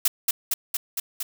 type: noise with echo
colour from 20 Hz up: blue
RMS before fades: -19 dBFS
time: 0.05-0.08 s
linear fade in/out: 5 ms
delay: 230 ms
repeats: 5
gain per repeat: -2 dB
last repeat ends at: 1.23 s
effects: none